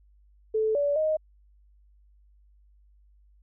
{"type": "tone with pitch steps", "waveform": "sine", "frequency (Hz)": [436.7, 575, 623], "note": ["A4", "D5", "D#5"], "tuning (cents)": [-13, -37, 2], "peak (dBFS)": -22, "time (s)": [0.54, 1.17], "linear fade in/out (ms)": 10, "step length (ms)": 210, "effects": ["added 50 Hz sine -56 dBFS peak until 3.42 s"]}